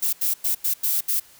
violet noise bursts at uneven times, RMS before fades -22 dBFS, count 6, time 0.02-0.13 / 0.21-0.34 / 0.44-0.55 / 0.64-0.74 / 0.83-1.01 / 1.08-1.2 s, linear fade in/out 10 ms, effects white hiss -51 dBFS RMS until 1.39 s

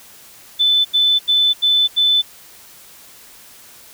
sine tone bursts, 3512 Hz, A7, 4 cents flat, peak -11 dBFS, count 5, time 0.59-2.222 s, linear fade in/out 20 ms, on 260 ms, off 83 ms, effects white hiss -43 dBFS RMS until 3.93 s

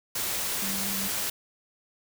sine tone in noise, 196 Hz, G3, in tune, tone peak -35 dBFS, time 0.62-1.08 s, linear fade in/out 5 ms, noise white, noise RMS -30 dBFS, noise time 0.15-1.3 s, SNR -8 dB, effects none

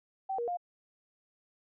sine tone with pitch steps, 771 / 474 / 706 Hz, G5 / A#4 / F5, -29 / +29 / +19 cents, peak -31 dBFS, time 0.29-0.572 s, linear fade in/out 10 ms, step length 94 ms, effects none

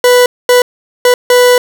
40% pulse tone bursts at uneven times, 493.9 Hz, B4, in tune, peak -3 dBFS, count 4, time 0.04-0.26 / 0.49-0.62 / 1.05-1.14 / 1.3-1.58 s, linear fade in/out 2 ms, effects none

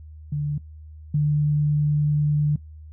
sine tone pair in turn, 146.83 / 148.36 Hz, D3 / D3, 0 / +18 cents, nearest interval unison, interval 18 cents, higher second, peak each -22 / -17 dBFS, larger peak second, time 0.32-0.58 / 1.14-2.56 s, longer second, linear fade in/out 5 ms, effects noise-tail reverb RT60 0.1 s tail -18 dB re dry + added 77 Hz sine -39 dBFS peak until 2.92 s

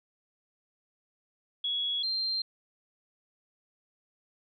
sine tone pair in turn, 3351 / 4165 Hz, G#7 / C8, +15 / -9 cents, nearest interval major third, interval 376 cents, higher second, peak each -28 dBFS, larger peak neither, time 1.64-2.03 / 2.03-2.42 s, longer neither, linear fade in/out 5 ms, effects none

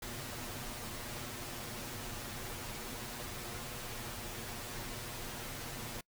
pink noise with comb filter, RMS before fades -43 dBFS, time 0.02-6.01 s, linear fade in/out 5 ms, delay 8.4 ms, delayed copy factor +0.85, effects noise-tail reverb RT60 0.1 s tail -25 dB re dry

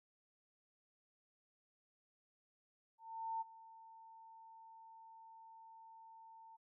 sine tone with ADSR envelope, 900 Hz, A5, 39 cents sharp, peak -37 dBFS, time 2.98-6.57 s, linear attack 430 ms, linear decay 21 ms, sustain -19 dB, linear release 17 ms, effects none

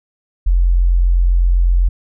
sine tone, 43.94 Hz, F1, 11 cents sharp, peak -9 dBFS, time 0.46-1.89 s, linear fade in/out 10 ms, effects none

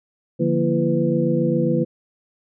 sine tone cluster, 147.6 / 174.9 / 235.1 / 337.8 / 499.5 Hz, D3 / F3 / A#3 / E4 / B4, +9 / +3 / +15 / +42 / +20 cents, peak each -23 dBFS, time 0.39-1.85 s, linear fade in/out 20 ms, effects none

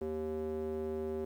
square tone with band-pass filter, 77.9 Hz, D#2, 3 cents sharp, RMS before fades -37 dBFS, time 0.01-1.25 s, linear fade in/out 5 ms, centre 390 Hz, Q 3.2, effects 11-bit

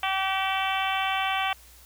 harmonic tone, 384.2 Hz, G4, 35 cents flat, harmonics 2 / 3 / 4 / 5 / 6 / 7 / 8 / 9, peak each -28 / -31 / -34 / -36 / -33 / -33 / -34 / -38 dBFS, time 0.03-1.53 s, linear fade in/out 2 ms, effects added 60 Hz sine -53 dBFS peak until 1.85 s + white hiss -53 dBFS RMS until 1.85 s

